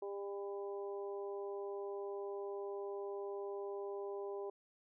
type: harmonic tone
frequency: 200 Hz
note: G3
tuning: 35 cents sharp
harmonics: 2 / 3 / 4 / 5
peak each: -41 / -50 / -52 / -54 dBFS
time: 0.02-4.5 s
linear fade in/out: 5 ms
effects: none